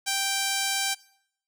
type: tone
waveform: 5% pulse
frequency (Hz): 784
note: G5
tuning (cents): 0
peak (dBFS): -13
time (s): 0.06-0.95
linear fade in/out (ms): 20
effects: noise-tail reverb RT60 0.7 s tail -22 dB re dry